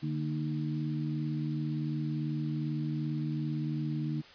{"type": "tone cluster", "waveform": "sine", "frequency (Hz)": [148.8, 231.5, 309.3], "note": ["D3", "A#3", "D#4"], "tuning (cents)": [23, -12, -10], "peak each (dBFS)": [-32, -38, -37], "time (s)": [0.02, 4.22], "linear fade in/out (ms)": 20, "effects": ["white hiss -53 dBFS RMS until 4.34 s", "resampled to 11025 Hz"]}